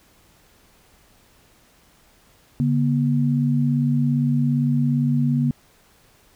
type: tone pair together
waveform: sine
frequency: 143 / 240.5 Hz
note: D3 / B3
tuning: -46 / -46 cents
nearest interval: major sixth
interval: 900 cents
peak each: -19 / -20 dBFS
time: 2.6-5.51 s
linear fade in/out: 0 ms
effects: pink hiss -56 dBFS RMS until 6.35 s